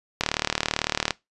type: click train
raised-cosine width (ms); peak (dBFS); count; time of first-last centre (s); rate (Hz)
0.2; -4; 35; 0.21-1.107; 37.9
effects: noise-tail reverb RT60 0.2 s tail -21 dB re dry + resampled to 24000 Hz